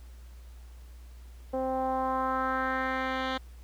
10% pulse tone with low-pass filter sweep, 261.4 Hz, C4, 1 cent flat, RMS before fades -30 dBFS, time 1.53-3.38 s, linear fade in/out 10 ms, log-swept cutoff 590 to 3200 Hz, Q 2.5, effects added 60 Hz sine -45 dBFS peak until 3.63 s + pink hiss -61 dBFS RMS until 3.63 s

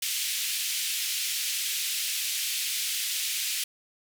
pink band-pass noise, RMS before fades -30 dBFS, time 0.02-3.64 s, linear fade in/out 5 ms, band 2500 to 16000 Hz, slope 24 dB/octave, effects none

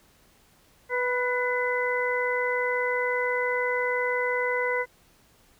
harmonic tone with a mistuned harmonic, 493.9 Hz, B4, in tune, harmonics 1 / 2 / 3 / 4, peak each -27 / -31 / -33 / -28 dBFS, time 0.89-4.86 s, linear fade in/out 50 ms, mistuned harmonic 4, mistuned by +35 cents, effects pink hiss -60 dBFS RMS until 5.59 s

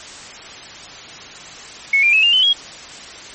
sine tone with pitch steps, 2200 / 2385 / 2586 / 2804 / 3040 / 3296 Hz, C#7 / D7 / E7 / F7 / F#7 / G#7, -14 / +26 / -34 / +6 / +46 / -14 cents, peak -10 dBFS, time 1.93-2.53 s, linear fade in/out 5 ms, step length 100 ms, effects white hiss -35 dBFS RMS until 3.34 s + MP3 32 kbps

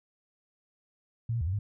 sine tone with pitch steps, 115.3 / 117.4 / 77.6 / 92.3 / 103.2 Hz, A#2 / A#2 / D#2 / F#2 / G#2, -19 / +13 / -4 / -4 / -10 cents, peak -27 dBFS, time 1.29-1.59 s, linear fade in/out 5 ms, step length 60 ms, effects none

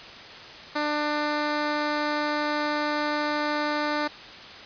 10% pulse tone, 297.9 Hz, D4, 25 cents sharp, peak -16 dBFS, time 0.75-4.08 s, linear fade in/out 10 ms, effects white hiss -42 dBFS RMS until 4.65 s + resampled to 11025 Hz

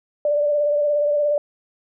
sine tone with vibrato, 587.3 Hz, D5, in tune, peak -16 dBFS, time 0.25-1.38 s, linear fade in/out 2 ms, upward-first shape sine, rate 17 Hz, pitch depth 30 cents each way, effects none

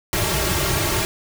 pink noise with comb filter, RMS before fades -21 dBFS, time 0.13-1.05 s, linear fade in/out 0 ms, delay 4 ms, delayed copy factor -1, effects none

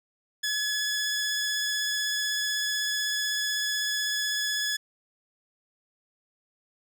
15% pulse tone with vibrato, 1700 Hz, G#6, 40 cents sharp, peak -20 dBFS, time 0.43-4.77 s, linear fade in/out 10 ms, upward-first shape triangle, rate 16 Hz, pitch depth 13 cents each way, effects none

